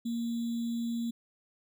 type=tone with sample-and-hold; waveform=sine; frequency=233.1 Hz; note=A#3; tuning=in tune; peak=-30 dBFS; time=0.05-1.11 s; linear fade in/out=10 ms; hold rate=3675 Hz; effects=none